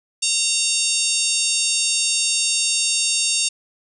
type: harmonic tone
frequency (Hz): 920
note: A#5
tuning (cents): -23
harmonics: 3 / 4 / 5 / 6 / 7 / 8 / 9 / 10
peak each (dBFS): -26 / -26 / -26 / -26 / -26 / -26 / -26 / -26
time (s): 0.22-3.49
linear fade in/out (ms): 10
effects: none